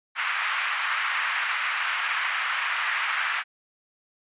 white band-pass noise, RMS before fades -27 dBFS, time 0.15-3.44 s, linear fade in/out 50 ms, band 1100 to 2400 Hz, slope 24 dB/octave, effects resampled to 8000 Hz

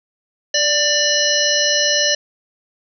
harmonic tone with a mistuned harmonic, 587.3 Hz, D5, in tune, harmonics 1 / 3 / 5 / 7 / 9 / 10, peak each -21 / -21 / -21 / -21 / -21 / -21 dBFS, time 0.54-2.15 s, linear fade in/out 5 ms, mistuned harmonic 3, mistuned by +24 cents, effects none

